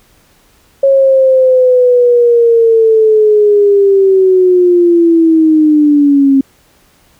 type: linear sweep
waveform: sine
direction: down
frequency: 548 to 268.7 Hz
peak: -4 dBFS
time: 0.83-6.41 s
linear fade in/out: 5 ms
effects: pink hiss -49 dBFS RMS until 7.19 s